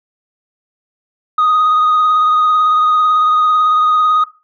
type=tone with vibrato; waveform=sine; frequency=1244.5 Hz; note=D#6; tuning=in tune; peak=-7 dBFS; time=1.38-4.24 s; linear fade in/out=5 ms; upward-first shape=sine; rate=18 Hz; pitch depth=22 cents each way; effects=noise-tail reverb RT60 0.3 s tail -18 dB re dry + tanh soft clip ceiling -7 dBFS